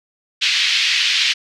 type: band-pass noise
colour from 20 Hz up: pink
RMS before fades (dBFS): -17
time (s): 0.41-1.34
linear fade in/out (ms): 20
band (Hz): 2300 to 4600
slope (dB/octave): 24
effects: none